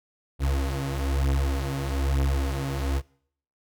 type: beating tone pair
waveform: 35% pulse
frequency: 68 / 69.1 Hz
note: C#2 / C#2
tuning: -33 / -5 cents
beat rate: 1.1 Hz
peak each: -24 / -26 dBFS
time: 0.39-3.02 s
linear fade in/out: 50 ms
effects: noise-tail reverb RT60 0.6 s tail -23 dB re dry